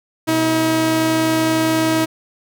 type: tone pair together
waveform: sawtooth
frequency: 123.47 / 319.7 Hz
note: B2 / D#4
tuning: 0 / +47 cents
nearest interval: octave + major third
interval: 1647 cents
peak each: -21 / -11 dBFS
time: 0.27-2.06 s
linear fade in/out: 20 ms
effects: none